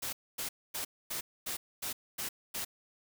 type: noise bursts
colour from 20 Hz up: white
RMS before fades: -37 dBFS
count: 8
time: 0.02-2.65 s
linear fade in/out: 10 ms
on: 110 ms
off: 250 ms
effects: none